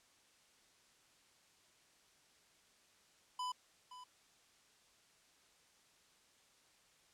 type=tone with echo; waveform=square; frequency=1000 Hz; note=B5; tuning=21 cents sharp; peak=-39 dBFS; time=3.39-3.52 s; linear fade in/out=5 ms; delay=520 ms; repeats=1; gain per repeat=-13 dB; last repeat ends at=4.04 s; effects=white hiss -69 dBFS RMS until 7.13 s + low-pass 8000 Hz 12 dB/octave